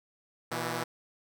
5% pulse tone pair together, 120.49 / 164.8 Hz, B2 / E3, -42 / 0 cents, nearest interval perfect fourth, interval 542 cents, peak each -23 dBFS, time 0.51-0.84 s, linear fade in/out 10 ms, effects none

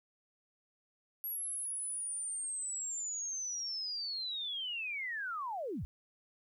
sine linear sweep, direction down, 11560 to 44.61 Hz, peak -36 dBFS, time 1.24-5.85 s, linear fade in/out 0 ms, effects 12-bit

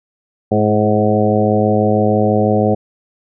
harmonic tone with a mistuned harmonic, 106.1 Hz, G#2, 38 cents sharp, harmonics 1 / 2 / 3 / 4 / 5 / 6 / 7, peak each -18 / -16 / -21 / -18 / -18 / -21 / -20 dBFS, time 0.51-2.75 s, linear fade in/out 10 ms, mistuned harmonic 3, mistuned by +38 cents, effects none

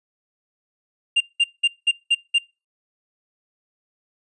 triangle tone bursts, 2794 Hz, F7, in tune, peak -12 dBFS, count 6, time 1.16-2.386 s, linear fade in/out 10 ms, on 46 ms, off 190 ms, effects noise-tail reverb RT60 0.3 s tail -26 dB re dry + resampled to 24000 Hz

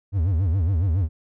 triangle tone with vibrato, 88.5 Hz, F2, 23 cents sharp, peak -16 dBFS, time 0.12-1.09 s, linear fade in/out 50 ms, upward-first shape sine, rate 7.2 Hz, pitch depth 230 cents each way, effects none

